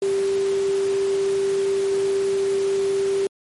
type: tone in noise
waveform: sine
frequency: 392 Hz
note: G4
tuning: in tune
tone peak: -18 dBFS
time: 0.02-3.27 s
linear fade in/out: 2 ms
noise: pink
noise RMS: -35 dBFS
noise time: 0.02-3.27 s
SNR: +14 dB
effects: high-pass 150 Hz 12 dB/octave + MP3 48 kbps